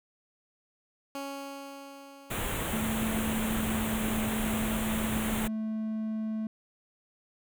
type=tone with exponential decay; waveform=15% pulse; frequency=277.2 Hz; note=C#4; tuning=in tune; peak=-28 dBFS; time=1.15-4.19 s; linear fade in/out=1 ms; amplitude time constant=660 ms
type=band-stop noise; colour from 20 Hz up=pink; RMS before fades=-33 dBFS; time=2.3-5.48 s; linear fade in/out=10 ms; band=3600 to 7000 Hz; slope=48 dB/octave
type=tone with pitch glide; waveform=triangle; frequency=220 to 218.7 Hz; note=A3 to A3; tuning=0 to -10 cents; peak=-28 dBFS; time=2.73-6.47 s; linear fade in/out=2 ms; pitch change=-10 cents; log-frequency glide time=3.57-4.33 s
effects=none